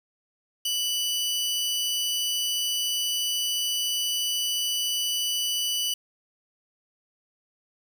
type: tone pair together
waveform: sawtooth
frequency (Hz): 2969 / 4715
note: F#7 / D8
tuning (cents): +5 / +6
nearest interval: minor sixth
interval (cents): 801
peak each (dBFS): -22 / -32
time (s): 0.65-5.94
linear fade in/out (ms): 5
effects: 8-bit